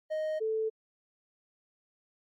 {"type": "tone pair in turn", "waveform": ["triangle", "sine"], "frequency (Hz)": [622.3, 440], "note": ["D#5", "A4"], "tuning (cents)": [0, 0], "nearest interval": "tritone", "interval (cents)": 600, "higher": "first", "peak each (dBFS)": -28, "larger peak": "neither", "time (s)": [[0.1, 0.4], [0.4, 0.7]], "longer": "neither", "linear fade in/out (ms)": 20, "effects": ["AAC 64 kbps"]}